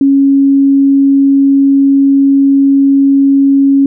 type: tone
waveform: sine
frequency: 275.7 Hz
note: C#4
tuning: 9 cents flat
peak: -4 dBFS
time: 0.01-3.86 s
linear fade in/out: 2 ms
effects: none